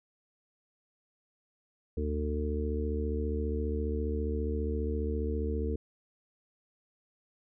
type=harmonic tone; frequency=74.8 Hz; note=D2; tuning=32 cents sharp; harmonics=1 / 3 / 4 / 5 / 6; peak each=-31 / -38 / -40 / -41 / -36 dBFS; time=1.97-5.76 s; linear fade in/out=5 ms; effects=none